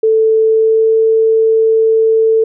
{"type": "tone with pitch glide", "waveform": "sine", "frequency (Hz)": [441.7, 445], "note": ["A4", "A4"], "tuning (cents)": [7, 20], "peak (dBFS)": -7, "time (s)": [0.03, 2.44], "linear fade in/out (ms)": 5, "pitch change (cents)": 13, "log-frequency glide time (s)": [0.44, 0.96], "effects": []}